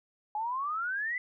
sine exponential sweep, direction up, 830.6 to 2032 Hz, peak -30 dBFS, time 0.35-1.18 s, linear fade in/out 2 ms, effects none

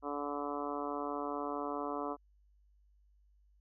harmonic tone, 144.6 Hz, D3, 27 cents flat, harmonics 2 / 3 / 4 / 5 / 6 / 7 / 8 / 9, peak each -41 / -42 / -44 / -43 / -49 / -43 / -44 / -47 dBFS, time 0.02-2.17 s, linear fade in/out 50 ms, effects added 50 Hz sine -64 dBFS peak until 3.6 s

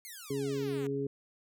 5% pulse exponential sweep, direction down, 2217 to 231.7 Hz, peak -34 dBFS, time 0.05-0.87 s, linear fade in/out 0 ms
harmonic tone, 138.59 Hz, C#3, in tune, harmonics 1 / 2 / 3, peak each -38 / -36 / -33 dBFS, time 0.3-1.07 s, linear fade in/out 5 ms
effects none

